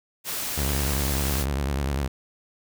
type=noise; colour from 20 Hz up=white; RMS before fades=-30 dBFS; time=0.24-1.46 s; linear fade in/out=50 ms
type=tone with vibrato; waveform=sawtooth; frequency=69.3 Hz; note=C#2; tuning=in tune; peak=-20 dBFS; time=0.57-2.08 s; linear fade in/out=10 ms; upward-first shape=triangle; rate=10 Hz; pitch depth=170 cents each way
effects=none